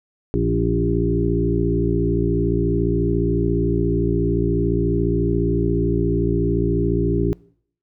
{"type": "harmonic tone with a mistuned harmonic", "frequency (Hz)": 57.3, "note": "A#1", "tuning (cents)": -29, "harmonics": [1, 2, 3, 5, 6, 7], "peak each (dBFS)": [-24, -24, -24, -24, -24, -24], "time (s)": [0.34, 7.33], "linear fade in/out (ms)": 0, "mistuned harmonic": 6, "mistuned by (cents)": 16, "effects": ["noise-tail reverb RT60 0.6 s tail -23 dB re dry"]}